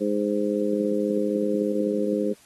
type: harmonic tone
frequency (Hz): 103.7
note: G#2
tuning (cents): -2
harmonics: 2 / 3 / 4 / 5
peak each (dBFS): -27 / -27 / -27 / -27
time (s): 0-2.34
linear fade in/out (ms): 20
effects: white hiss -55 dBFS RMS until 2.45 s + AAC 32 kbps